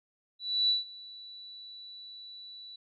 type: tone with ADSR envelope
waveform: sine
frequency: 3951 Hz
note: B7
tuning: in tune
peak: -22 dBFS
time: 0.39-2.76 s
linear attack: 300 ms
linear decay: 150 ms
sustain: -22 dB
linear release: 5 ms
effects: none